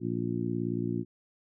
harmonic tone, 58.27 Hz, A#1, in tune, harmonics 2 / 3 / 4 / 5 / 6, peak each -35 / -35 / -35 / -35 / -35 dBFS, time 0-1.05 s, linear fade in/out 50 ms, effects none

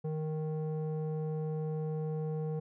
square tone with low-pass filter, 155.56 Hz, D#3, in tune, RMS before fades -35 dBFS, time 0.04-2.6 s, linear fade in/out 10 ms, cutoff 550 Hz, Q 1.8, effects none

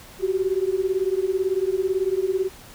sine beating tone pair, 370 / 388 Hz, F#4 / G4, 0 / -18 cents, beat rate 18 Hz, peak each -23 dBFS, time 0.19-2.5 s, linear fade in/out 50 ms, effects pink hiss -45 dBFS RMS until 2.74 s

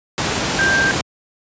sine tone in noise, 1581 Hz, G6, 14 cents sharp, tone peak -14 dBFS, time 0.59-0.91 s, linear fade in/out 0 ms, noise pink, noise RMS -19 dBFS, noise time 0.18-1.01 s, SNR +2 dB, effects high-pass 100 Hz 12 dB/octave + resampled to 16000 Hz

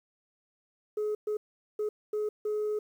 sine tone bursts at uneven times, 423.4 Hz, G#4, 33 cents sharp, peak -26 dBFS, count 5, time 0.97-1.15 / 1.27-1.37 / 1.79-1.89 / 2.13-2.29 / 2.45-2.79 s, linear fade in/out 5 ms, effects tanh soft clip ceiling -26 dBFS + 10-bit

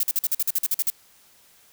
violet noise bursts, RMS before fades -22 dBFS, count 12, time 0-0.901 s, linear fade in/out 2 ms, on 32 ms, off 47 ms, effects white hiss -56 dBFS RMS until 1.72 s

